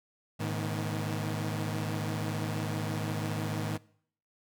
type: tone cluster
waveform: sawtooth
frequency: 106.5 / 142 / 156.7 / 241.8 Hz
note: G#2 / C#3 / D#3 / B3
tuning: +44 / +42 / +13 / -36 cents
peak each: -30 / -39 / -31 / -37 dBFS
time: 0.39-3.78 s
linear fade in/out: 20 ms
effects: noise-tail reverb RT60 0.6 s tail -22 dB re dry